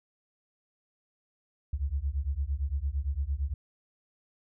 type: beating tone pair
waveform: sine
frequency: 65.7 / 74.5 Hz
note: C2 / D2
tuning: +8 / +25 cents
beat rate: 8.8 Hz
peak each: -31 dBFS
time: 1.73-3.54 s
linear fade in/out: 5 ms
effects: none